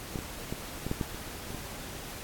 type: clicks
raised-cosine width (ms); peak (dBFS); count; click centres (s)
3; -19 / -23 / -19 / -20 / -16 / -16 / -27 / -27 / -26; 9; 0.158 / 0.189 / 0.525 / 0.866 / 0.914 / 1.012 / 1.146 / 1.505 / 1.547
effects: pink hiss -42 dBFS RMS until 2.23 s + AAC 64 kbps